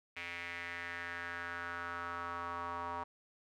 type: tone with band-pass filter sweep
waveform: square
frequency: 86.3 Hz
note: F2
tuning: 20 cents flat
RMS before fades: -42 dBFS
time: 0.16-3.04 s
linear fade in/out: 10 ms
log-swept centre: 2300 to 1000 Hz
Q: 4.1
effects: none